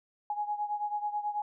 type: beating tone pair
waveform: sine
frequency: 831 / 840.2 Hz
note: G#5 / G#5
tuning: +1 / +20 cents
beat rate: 9.2 Hz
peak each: -32 / -36 dBFS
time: 0.3-1.42 s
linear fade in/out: 2 ms
effects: none